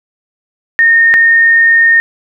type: tone pair in turn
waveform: sine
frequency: 1836 / 1836 Hz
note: A#6 / A#6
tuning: -27 / -27 cents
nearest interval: unison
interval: 0 cents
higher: neither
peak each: -4 dBFS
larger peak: neither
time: 0.79-1.14 / 1.14-2 s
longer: second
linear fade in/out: 0 ms
effects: none